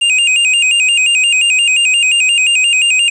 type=tone with vibrato; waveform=square; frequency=2655 Hz; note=E7; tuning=12 cents sharp; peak=-9 dBFS; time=0.01-3.1 s; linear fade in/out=10 ms; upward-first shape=square; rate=5.7 Hz; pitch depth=93 cents each way; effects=resampled to 24000 Hz + 7-bit